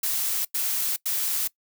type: noise bursts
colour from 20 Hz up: blue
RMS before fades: -26 dBFS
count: 3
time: 0.03-1.476 s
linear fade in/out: 5 ms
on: 420 ms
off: 93 ms
effects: noise-tail reverb RT60 0.1 s tail -21 dB re dry